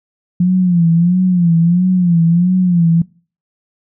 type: tone with vibrato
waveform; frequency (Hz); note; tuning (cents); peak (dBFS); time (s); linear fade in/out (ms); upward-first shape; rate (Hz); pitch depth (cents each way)
sine; 175.1; F3; +5; -8; 0.4-3.02; 5; sine; 1.5; 97
effects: noise-tail reverb RT60 0.4 s tail -22 dB re dry